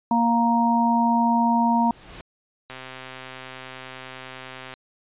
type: harmonic tone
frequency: 233.7 Hz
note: A#3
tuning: 5 cents sharp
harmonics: 1 / 3 / 4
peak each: -20 / -26 / -20 dBFS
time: 0.11-1.91 s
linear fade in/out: 2 ms
type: noise with exponential growth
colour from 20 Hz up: pink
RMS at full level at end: -38 dBFS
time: 1.38-2.21 s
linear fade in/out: 1 ms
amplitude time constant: 180 ms
type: click train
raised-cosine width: 0.3 ms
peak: -21 dBFS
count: 266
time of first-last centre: 2.7-4.738 s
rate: 130 Hz
effects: resampled to 8000 Hz